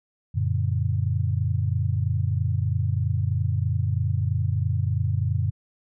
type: chord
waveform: sine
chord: Gb augmented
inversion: none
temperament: just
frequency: 92.5 / 115.62 / 144.53 Hz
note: Gb2 / Bb2 / D3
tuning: 0 / -14 / -27 cents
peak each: -24 / -25 / -28 dBFS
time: 0.34-5.51 s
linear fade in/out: 20 ms
effects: none